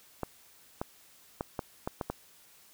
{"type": "clicks", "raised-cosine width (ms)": 1, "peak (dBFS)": -18, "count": 7, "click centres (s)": [0.233, 0.815, 1.409, 1.592, 1.875, 2.012, 2.1], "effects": ["white hiss -59 dBFS RMS until 2.73 s"]}